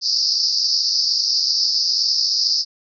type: band-pass noise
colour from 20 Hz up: white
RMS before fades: -19 dBFS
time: 0.01-2.65 s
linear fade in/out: 50 ms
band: 4600 to 5300 Hz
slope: 96 dB/octave
effects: none